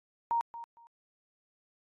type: tone with echo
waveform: sine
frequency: 932.3 Hz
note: A#5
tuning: in tune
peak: -26 dBFS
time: 0.31-0.41 s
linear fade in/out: 0 ms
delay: 230 ms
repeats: 2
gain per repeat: -14 dB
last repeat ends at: 0.87 s
effects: AAC 32 kbps